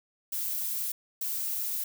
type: noise bursts at uneven times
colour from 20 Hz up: violet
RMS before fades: -32 dBFS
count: 2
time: 0.32-0.92 / 1.21-1.84 s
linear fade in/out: 5 ms
effects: none